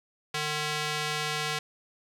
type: tone with band-pass filter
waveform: square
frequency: 151.3 Hz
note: D#3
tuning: 48 cents flat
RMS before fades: -31 dBFS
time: 0.34-1.59 s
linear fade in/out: 5 ms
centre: 3300 Hz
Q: 0.68
effects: none